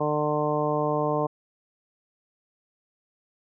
harmonic tone, 150 Hz, D3, 37 cents sharp, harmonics 1 / 2 / 3 / 4 / 5 / 6 / 7, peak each -31 / -31 / -28 / -28 / -32 / -33 / -31 dBFS, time 0-1.27 s, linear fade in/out 10 ms, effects none

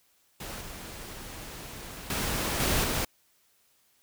pink noise with level steps, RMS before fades -39 / -42 / -30 / -26 / -29 dBFS, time 0.4-3.05 s, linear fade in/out 5 ms, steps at 0.61 / 2.1 / 2.6 / 2.84 s, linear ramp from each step 2 ms, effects white hiss -67 dBFS RMS until 4.02 s

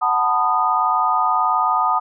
sine chord, B dominant seventh, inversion second, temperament just, 740.8 / 889 / 987.8 / 1234.7 Hz, F#5 / A5 / B5 / D#6, +2 / +18 / 0 / -14 cents, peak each -22 / -21 / -23 / -18 dBFS, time 0.01-2 s, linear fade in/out 20 ms, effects none

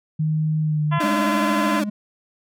sine tone with pitch glide, 155.56 to 151.04 Hz, D#3 to D3, 0 to +49 cents, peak -18 dBFS, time 0.19-0.99 s, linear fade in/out 10 ms, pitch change -51 cents, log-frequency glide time 0.61-0.83 s
harmonic tone, 340 Hz, F4, 46 cents flat, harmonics 2 / 3 / 4 / 5 / 6 / 7 / 8 / 9 / 10, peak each -30 / -23 / -32 / -32 / -35 / -40 / -37 / -41 / -41 dBFS, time 0.91-1.81 s, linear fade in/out 20 ms
30% pulse tone with vibrato, 300 Hz, D4, 37 cents sharp, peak -19 dBFS, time 1-1.84 s, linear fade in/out 5 ms, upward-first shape sine, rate 19 Hz, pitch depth 85 cents each way
triangle tone with tremolo, 208.1 Hz, G#3, 4 cents sharp, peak -19 dBFS, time 1.03-1.9 s, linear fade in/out 10 ms, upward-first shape sine, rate 13 Hz, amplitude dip 45%
effects none

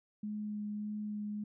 sine tone with vibrato, 209.7 Hz, G#3, 17 cents sharp, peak -36 dBFS, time 0.23-1.44 s, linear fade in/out 5 ms, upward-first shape sine, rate 1.7 Hz, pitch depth 10 cents each way, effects none

